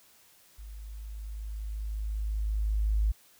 sine tone with level ramp, 52.7 Hz, G#1, 26 cents sharp, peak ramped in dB -41 to -22 dBFS, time 0.58-3.12 s, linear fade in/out 10 ms, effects white hiss -60 dBFS RMS until 3.39 s

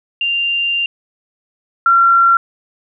sine tone pair in turn, 2787 / 1368 Hz, F7 / F6, -4 / -36 cents, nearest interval octave, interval 1232 cents, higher first, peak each -14 / -7 dBFS, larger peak second, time 0.21-0.86 / 1.86-2.37 s, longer first, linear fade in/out 2 ms, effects none

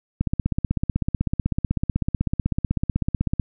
click train, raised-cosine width 5 ms, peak -8 dBFS, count 52, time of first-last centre 0.21-3.397 s, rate 16 Hz, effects none

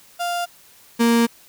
35% pulse tone pair in turn, 698.5 / 233.1 Hz, F5 / A#3, 0 / 0 cents, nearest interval octave + perfect fifth, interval 1900 cents, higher first, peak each -20 / -12 dBFS, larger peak second, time 0.19-0.46 / 0.99-1.27 s, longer second, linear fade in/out 20 ms, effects white hiss -50 dBFS RMS until 1.48 s

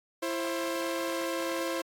sawtooth tone pair together, 335 / 531.8 Hz, E4 / C5, +28 / +28 cents, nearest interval minor sixth, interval 800 cents, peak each -29 / -29 dBFS, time 0.22-1.82 s, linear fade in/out 10 ms, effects AAC 64 kbps

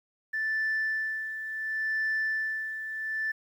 sine tone with tremolo, 1760 Hz, A6, in tune, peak -24 dBFS, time 0.33-3.32 s, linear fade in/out 10 ms, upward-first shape sine, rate 0.7 Hz, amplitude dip 65%, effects tanh soft clip ceiling -23 dBFS + 10-bit

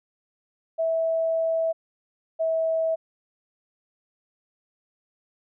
sine tone pair in turn, 653 / 648.5 Hz, E5 / E5, -17 / -28 cents, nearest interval unison, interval 11 cents, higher first, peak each -21 dBFS, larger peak neither, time 0.78-1.73 / 2.39-2.96 s, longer first, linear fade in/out 20 ms, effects none

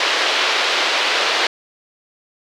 white band-pass noise, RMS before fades -18 dBFS, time 0-1.47 s, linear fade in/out 2 ms, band 370 to 4200 Hz, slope 24 dB/octave, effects none

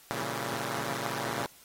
5% pulse chord, A# diminished seventh, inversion none, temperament equal, 116.54 / 138.59 / 164.81 / 196 Hz, A#2 / C#3 / E3 / G3, 0 / 0 / 0 / 0 cents, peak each -25 / -25 / -29 / -29 dBFS, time 0.11-1.46 s, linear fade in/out 0 ms, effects white hiss -56 dBFS RMS until 1.64 s + AAC 48 kbps

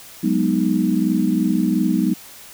sine chord, G# minor seventh, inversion third, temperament equal, 185 / 207.7 / 246.9 / 311.1 Hz, F#3 / G#3 / B3 / D#4, 0 / 0 / 0 / 0 cents, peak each -21 dBFS, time 0.23-2.14 s, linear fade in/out 10 ms, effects white hiss -41 dBFS RMS until 2.53 s

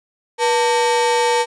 45% pulse ring-modulated tone, 690 Hz, F5, 21 cents flat, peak -11 dBFS, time 0.38-1.46 s, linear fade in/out 50 ms, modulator 207 Hz, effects resampled to 22050 Hz

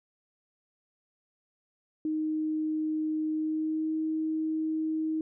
sine tone with pitch glide, 311.1 to 315.4 Hz, D#4 to D#4, 0 to +24 cents, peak -27 dBFS, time 2.05-5.21 s, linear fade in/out 2 ms, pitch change +24 cents, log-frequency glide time 3.31-3.95 s, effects none

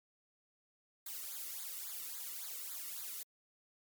blue noise with flanger, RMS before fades -44 dBFS, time 1.06-3.23 s, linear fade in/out 5 ms, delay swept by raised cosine 0.35 to 1.27 ms, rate 3.6 Hz, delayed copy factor -0.85, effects MP3 96 kbps

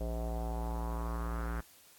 square tone with low-pass filter sweep, 57.7 Hz, A#1, 17 cents flat, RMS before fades -36 dBFS, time 0-1.61 s, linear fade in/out 10 ms, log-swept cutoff 590 to 1500 Hz, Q 4, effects white hiss -60 dBFS RMS until 1.98 s + AAC 64 kbps

